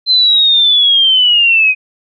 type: linear sweep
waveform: sine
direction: down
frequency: 4106 to 2489 Hz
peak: -6 dBFS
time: 0.06-1.75 s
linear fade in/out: 50 ms
effects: none